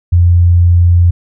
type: tone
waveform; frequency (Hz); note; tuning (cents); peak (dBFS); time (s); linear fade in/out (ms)
sine; 87.1; F2; -4; -4; 0.12-1.11; 10
effects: none